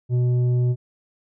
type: tone with tanh clipping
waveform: triangle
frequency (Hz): 123.47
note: B2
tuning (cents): 0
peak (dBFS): -18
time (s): 0.09-0.76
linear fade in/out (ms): 50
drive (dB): 11
effects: none